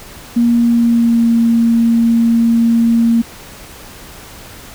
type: tone with pitch glide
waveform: sine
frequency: 236.1 to 231.2 Hz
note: A#3 to A#3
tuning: +22 to -14 cents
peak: -8 dBFS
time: 0.36-3.22 s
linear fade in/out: 10 ms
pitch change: -36 cents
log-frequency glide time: 0.53-1.36 s
effects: pink hiss -35 dBFS RMS until 4.74 s